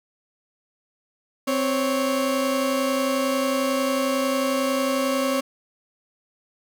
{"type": "tone pair together", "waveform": "30% pulse", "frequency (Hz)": [261.6, 554.3], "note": ["C4", "C#5"], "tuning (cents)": [0, 0], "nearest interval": "octave + minor second", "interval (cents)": 1300, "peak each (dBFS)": -21, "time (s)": [1.47, 5.41], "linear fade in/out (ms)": 10, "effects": []}